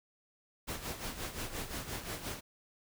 pink noise with tremolo, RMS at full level -38 dBFS, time 0.67-2.41 s, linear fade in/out 20 ms, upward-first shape sine, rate 5.7 Hz, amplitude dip 65%, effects none

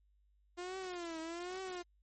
sawtooth tone with vibrato, 349.2 Hz, F4, in tune, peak -37 dBFS, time 0.57-1.83 s, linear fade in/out 20 ms, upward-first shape triangle, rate 1.2 Hz, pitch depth 160 cents each way, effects added 50 Hz sine -68 dBFS peak until 2.02 s + MP3 32 kbps

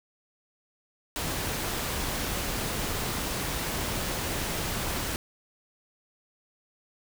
pink noise, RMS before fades -31 dBFS, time 1.16-5.16 s, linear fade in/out 0 ms, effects none

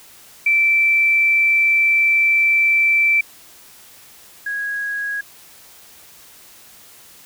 sine tone pair in turn, 2333 / 1653.7 Hz, D7 / G#6, -12 / -8 cents, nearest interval tritone, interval 596 cents, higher first, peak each -12 / -21 dBFS, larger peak first, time 0.46-3.21 / 4.46-5.21 s, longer first, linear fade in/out 5 ms, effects white hiss -45 dBFS RMS until 7.25 s

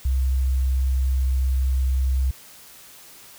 sine tone, 65.41 Hz, C2, in tune, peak -17 dBFS, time 0.05-2.31 s, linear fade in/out 5 ms, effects tanh soft clip ceiling -13 dBFS + white hiss -46 dBFS RMS until 3.38 s

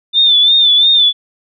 sine tone with vibrato, 3554 Hz, A7, 17 cents sharp, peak -6 dBFS, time 0.13-1.13 s, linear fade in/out 50 ms, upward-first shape sine, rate 2.9 Hz, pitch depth 63 cents each way, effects none

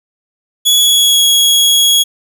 sawtooth tone with pitch glide, 3384 to 3326 Hz, G#7 to G#7, +32 to +2 cents, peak -4 dBFS, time 0.65-2.04 s, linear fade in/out 20 ms, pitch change -30 cents, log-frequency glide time 0.76-1.23 s, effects none

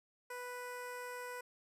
15% pulse tone with notch filter, 493.9 Hz, B4, in tune, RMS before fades -45 dBFS, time 0.3-1.41 s, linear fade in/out 5 ms, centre 4200 Hz, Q 1.6, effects resampled to 32000 Hz

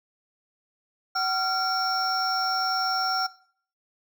triangle tone cluster, 758 / 1379 / 5470 Hz, F#5 / F6 / F8, +42 / -22 / -37 cents, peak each -27 / -24 / -28 dBFS, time 1.15-3.27 s, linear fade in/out 10 ms, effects noise-tail reverb RT60 0.5 s tail -17 dB re dry

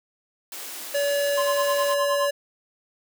white high-pass noise, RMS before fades -36 dBFS, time 0.52-1.94 s, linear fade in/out 2 ms, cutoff 250 Hz, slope 96 dB/octave
square tone, 570 Hz, C#5, 48 cents sharp, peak -22 dBFS, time 0.94-2.31 s, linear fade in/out 10 ms
triangle tone with tremolo, 1046.5 Hz, C6, in tune, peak -21 dBFS, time 1.37-2.29 s, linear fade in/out 10 ms, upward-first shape sine, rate 9.6 Hz, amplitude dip 85%
effects none

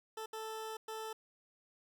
20% pulse tone bursts at uneven times, 440.1 Hz, A4, in tune, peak -36 dBFS, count 3, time 0.17-0.26 / 0.33-0.77 / 0.88-1.13 s, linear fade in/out 5 ms, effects 12-bit

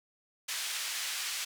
pink band-pass noise, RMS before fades -36 dBFS, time 0.48-1.45 s, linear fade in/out 10 ms, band 2200 to 10000 Hz, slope 12 dB/octave, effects none

